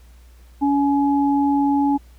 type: tone pair together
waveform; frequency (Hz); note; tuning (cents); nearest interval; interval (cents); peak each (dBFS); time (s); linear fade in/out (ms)
sine; 282 / 843.4; C#4 / G#5; +30 / +26; octave + perfect fifth; 1896; -16 / -21; 0.61-1.98; 20
effects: added 60 Hz sine -44 dBFS peak until 2.18 s + pink hiss -57 dBFS RMS until 2.18 s